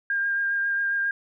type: tone with vibrato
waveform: sine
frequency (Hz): 1607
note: G6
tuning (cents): +43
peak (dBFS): -22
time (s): 0.1-1.11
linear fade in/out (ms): 2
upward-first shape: triangle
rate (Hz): 7.4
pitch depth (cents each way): 17
effects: none